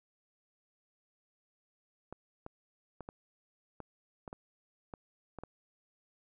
clicks, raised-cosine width 1 ms, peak -29 dBFS, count 10, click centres 2.126 / 2.464 / 3.007 / 3.089 / 3.803 / 4.278 / 4.329 / 4.938 / 5.387 / 5.436 s, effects none

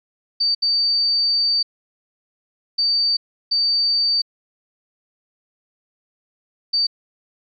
sine tone bursts at uneven times, 4609 Hz, D8, 33 cents flat, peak -15 dBFS, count 5, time 0.4-0.55 / 0.62-1.63 / 2.78-3.17 / 3.51-4.22 / 6.73-6.87 s, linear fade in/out 10 ms, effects MP3 96 kbps

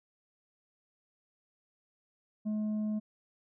sine tone with tanh clipping, 213.3 Hz, G#3, 46 cents sharp, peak -31 dBFS, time 2.45-3 s, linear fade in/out 20 ms, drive 4 dB, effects none

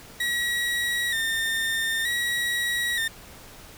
30% pulse tone with vibrato, 1862 Hz, A#6, 2 cents flat, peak -21 dBFS, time 0.2-3.08 s, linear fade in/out 5 ms, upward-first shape square, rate 0.54 Hz, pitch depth 48 cents each way, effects pink hiss -46 dBFS RMS until 3.77 s

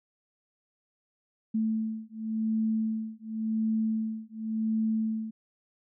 sine beating tone pair, 220 / 220.91 Hz, A3 / A3, 0 / +7 cents, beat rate 0.91 Hz, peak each -30 dBFS, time 1.54-5.31 s, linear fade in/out 10 ms, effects none

